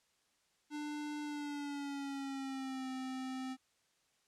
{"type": "tone with pitch glide", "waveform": "square", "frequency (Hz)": [297.3, 260.3], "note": ["D4", "C4"], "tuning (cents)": [21, -9], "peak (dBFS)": -40, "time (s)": [0.7, 3.57], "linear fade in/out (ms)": 50, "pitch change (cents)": -230, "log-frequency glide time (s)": [1.22, 2.89], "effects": ["white hiss -75 dBFS RMS until 4.27 s", "low-pass 8000 Hz 12 dB/octave"]}